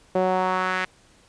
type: tone with band-pass filter sweep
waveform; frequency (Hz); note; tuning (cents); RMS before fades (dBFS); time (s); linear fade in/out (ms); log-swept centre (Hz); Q
sawtooth; 185.2; F#3; +2; -23; 0.15-0.85; 5; 540 to 1900; 2
effects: pink hiss -56 dBFS RMS until 1.28 s + resampled to 22050 Hz